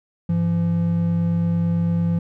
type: tone pair together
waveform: triangle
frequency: 101.1 / 170.03 Hz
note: G#2 / F3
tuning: -46 / -46 cents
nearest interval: major sixth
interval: 900 cents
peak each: -23 / -16 dBFS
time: 0.29-2.19 s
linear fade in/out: 5 ms
effects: none